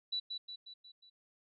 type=tone with echo; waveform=sine; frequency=3949 Hz; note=B7; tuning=1 cent flat; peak=-33 dBFS; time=0.12-0.2 s; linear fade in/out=10 ms; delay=180 ms; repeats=5; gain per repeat=-5 dB; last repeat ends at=1.1 s; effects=none